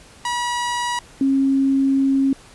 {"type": "tone pair in turn", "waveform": ["sawtooth", "sine"], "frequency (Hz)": [966, 271.1], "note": ["B5", "C#4"], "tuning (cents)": [-39, -38], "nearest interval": "octave + minor seventh", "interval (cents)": 2199, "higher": "first", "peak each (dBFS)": [-17, -14], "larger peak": "second", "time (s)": [[0.25, 0.99], [1.21, 2.33]], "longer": "second", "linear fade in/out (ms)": 2, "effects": ["pink hiss -46 dBFS RMS until 2.54 s", "resampled to 24000 Hz"]}